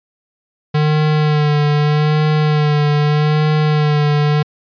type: tone with vibrato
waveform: square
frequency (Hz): 150.4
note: D3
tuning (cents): +42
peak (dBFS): -12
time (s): 0.74-4.43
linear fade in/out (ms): 10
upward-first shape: sine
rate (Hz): 0.81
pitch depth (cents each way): 31
effects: resampled to 11025 Hz